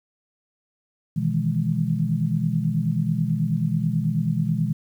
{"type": "chord", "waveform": "sine", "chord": "E major seventh", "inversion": "second", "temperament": "equal", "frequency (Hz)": [123.47, 155.56, 164.81, 207.7], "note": ["B2", "D#3", "E3", "G#3"], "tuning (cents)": [0, 0, 0, 0], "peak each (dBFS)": [-27, -25, -24, -27], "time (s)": [1.16, 4.73], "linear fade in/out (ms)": 10, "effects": ["9-bit"]}